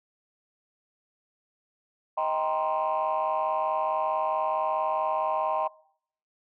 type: chord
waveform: sine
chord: C minor seventh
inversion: first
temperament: just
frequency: 627.9 / 784.9 / 941.9 / 1046.5 Hz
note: Eb5 / G5 / Bb5 / C6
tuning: +16 / +2 / +18 / 0 cents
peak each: -29 dBFS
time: 2.17-5.68 s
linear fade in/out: 10 ms
effects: noise-tail reverb RT60 0.6 s tail -22 dB re dry + tanh soft clip ceiling -18 dBFS